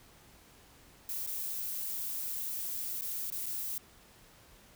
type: noise with dropouts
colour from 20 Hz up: violet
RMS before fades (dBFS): -37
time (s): 1.09-3.78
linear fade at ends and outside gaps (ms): 1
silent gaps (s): 1.264-1.273 / 3.011-3.02 / 3.302-3.322 / 3.459-3.464
effects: pink hiss -59 dBFS RMS until 4.75 s